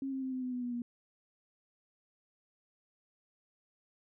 sine tone with pitch steps, 270.6 / 266 / 261.4 / 256.9 / 252.5 / 248.1 / 243.9 / 239.7 Hz, C#4 / C4 / C4 / C4 / B3 / B3 / B3 / A#3, -42 / +29 / -1 / -32 / +39 / +8 / -21 / +48 cents, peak -34 dBFS, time 0.02-0.82 s, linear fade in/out 2 ms, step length 100 ms, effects none

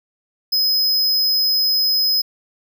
square tone, 5070 Hz, D#8, 32 cents sharp, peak -15 dBFS, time 0.52-2.22 s, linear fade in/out 10 ms, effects none

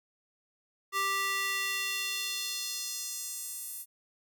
square tone with high-pass filter sweep, 392 Hz, G4, in tune, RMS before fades -34 dBFS, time 0.92-3.86 s, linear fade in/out 50 ms, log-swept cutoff 1200 to 11000 Hz, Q 1.5, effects none

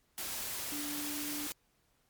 sine tone in noise, 293.7 Hz, D4, in tune, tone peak -40 dBFS, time 0.72-1.47 s, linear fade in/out 0 ms, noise white, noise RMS -39 dBFS, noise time 0.18-1.52 s, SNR -4 dB, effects pink hiss -73 dBFS RMS until 2.09 s + MP3 96 kbps

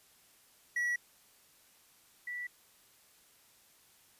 triangle / sine tone pair in turn, 1934 / 1958.7 Hz, B6 / B6, -37 / -15 cents, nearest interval unison, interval 22 cents, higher second, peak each -28 / -37 dBFS, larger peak first, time 0.76-0.96 / 2.27-2.47 s, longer neither, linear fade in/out 5 ms, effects white hiss -64 dBFS RMS until 4.19 s + resampled to 32000 Hz

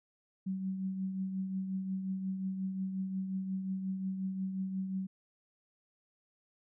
sine tone with tremolo, 190 Hz, F#3, 46 cents sharp, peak -31 dBFS, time 0.46-5.07 s, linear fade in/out 10 ms, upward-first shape triangle, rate 5.6 Hz, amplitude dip 50%, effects none

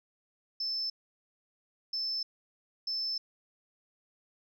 sine tone bursts at uneven times, 5274 Hz, E8, in tune, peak -30 dBFS, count 3, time 0.6-0.9 / 1.93-2.23 / 2.87-3.18 s, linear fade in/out 5 ms, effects tanh soft clip ceiling -26 dBFS

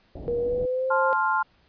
pink low-pass noise, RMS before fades -37 dBFS, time 0.15-0.66 s, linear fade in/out 5 ms, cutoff 720 Hz, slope 48 dB/octave
sine tone with pitch glide, 476.9 to 529.2 Hz, A#4 to C5, +39 to +20 cents, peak -23 dBFS, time 0.28-1.13 s, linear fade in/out 0 ms, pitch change +181 cents, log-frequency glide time 0.39-0.93 s
sine chord, F major, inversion first, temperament just, 873.1 / 1047.7 / 1396.9 Hz, A5 / C6 / F6, -14 / +2 / 0 cents, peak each -25 dBFS, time 0.9-1.43 s, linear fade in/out 10 ms
effects pink hiss -62 dBFS RMS until 1.68 s + resampled to 11025 Hz

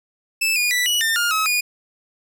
sawtooth tone with pitch steps, 2632 / 2441 / 1970 / 2930 / 1802 / 1414 / 1282 / 2449 Hz, E7 / D#7 / B6 / F#7 / A6 / F6 / E6 / D#7, -3 / -34 / -5 / -18 / +41 / +21 / -49 / -28 cents, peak -14 dBFS, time 0.41-1.61 s, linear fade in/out 10 ms, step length 150 ms, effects none

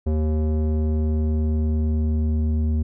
square tone with low-pass filter sweep, 77.4 Hz, D#2, 9 cents flat, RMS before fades -21 dBFS, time 0.06-2.83 s, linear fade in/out 10 ms, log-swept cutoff 460 to 220 Hz, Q 1.2, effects none

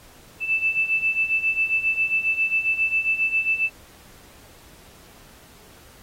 sine beating tone pair, 2637 / 2644.4 Hz, E7 / E7, 0 / +5 cents, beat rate 7.4 Hz, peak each -25 / -21 dBFS, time 0.4-3.7 s, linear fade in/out 50 ms, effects pink hiss -50 dBFS RMS until 6.02 s + AAC 48 kbps

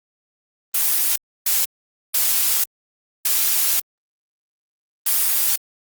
blue noise bursts at uneven times, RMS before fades -18 dBFS, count 5, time 0.74-1.16 / 1.46-1.65 / 2.14-2.64 / 3.25-3.8 / 5.06-5.56 s, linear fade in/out 5 ms, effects Opus 24 kbps

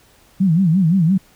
sine tone with vibrato, 175.5 Hz, F3, 9 cents sharp, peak -11 dBFS, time 0.4-1.18 s, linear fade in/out 10 ms, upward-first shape sine, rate 5.8 Hz, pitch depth 200 cents each way, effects pink hiss -52 dBFS RMS until 1.35 s

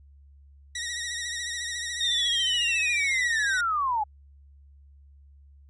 15% pulse tone with vibrato, 1899 Hz, A#6, 32 cents sharp, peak -24 dBFS, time 0.75-3.61 s, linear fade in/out 5 ms, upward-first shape triangle, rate 14 Hz, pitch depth 66 cents each way
sine linear sweep, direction down, 3729 to 814 Hz, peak -23 dBFS, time 2-4.04 s, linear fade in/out 10 ms
effects added 70 Hz sine -50 dBFS peak until 5.69 s + resampled to 24000 Hz

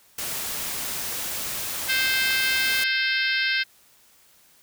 white noise, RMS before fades -30 dBFS, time 0.18-2.84 s, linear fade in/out 5 ms
harmonic tone, 523.3 Hz, C5, in tune, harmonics 3 / 4 / 5 / 6 / 7 / 8 / 9 / 10, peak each -25 / -27 / -29 / -31 / -32 / -33 / -34 / -35 dBFS, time 1.88-3.64 s, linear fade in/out 20 ms
effects white hiss -57 dBFS RMS until 4.62 s

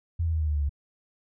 sine tone with pitch steps, 84 / 81.66 / 79.38 / 77.16 / 75.01 / 72.92 / 70.88 Hz, E2 / E2 / D#2 / D#2 / D2 / D2 / C#2, +33 / -16 / +35 / -14 / +37 / -12 / +39 cents, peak -23 dBFS, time 0.19-0.694 s, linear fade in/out 10 ms, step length 72 ms, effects none

